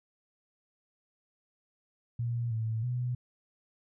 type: tone with pitch steps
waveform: sine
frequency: 118.4 / 111.6 / 123.6 Hz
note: A#2 / A2 / B2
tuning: +27 / +25 / +2 cents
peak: -29 dBFS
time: 2.19-3.15 s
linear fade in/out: 5 ms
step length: 320 ms
effects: none